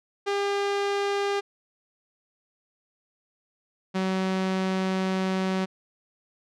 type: tone pair in turn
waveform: sawtooth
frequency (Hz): 401.7 / 188.7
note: G4 / F#3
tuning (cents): +42 / +34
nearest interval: octave + minor second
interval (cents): 1308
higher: first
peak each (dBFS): -20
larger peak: neither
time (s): 0.26-1.41 / 3.94-5.66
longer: second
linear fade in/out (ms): 20
effects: low-pass 5000 Hz 12 dB/octave